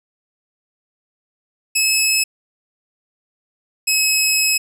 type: tone pair in turn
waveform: 15% pulse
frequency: 2588 / 2567 Hz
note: E7 / E7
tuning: -32 / -47 cents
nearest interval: unison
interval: 15 cents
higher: first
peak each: -7 dBFS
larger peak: neither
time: 1.75-2.24 / 3.87-4.58 s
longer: second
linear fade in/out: 10 ms
effects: none